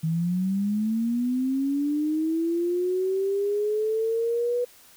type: linear sweep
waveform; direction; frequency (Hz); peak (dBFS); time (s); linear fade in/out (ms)
sine; up; 157.7 to 491.3; -22; 0.03-4.65; 10
effects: white hiss -53 dBFS RMS until 4.96 s